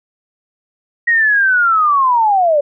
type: linear sweep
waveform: sine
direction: down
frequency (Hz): 1900 to 559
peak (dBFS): -9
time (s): 1.07-2.61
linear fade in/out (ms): 10
effects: none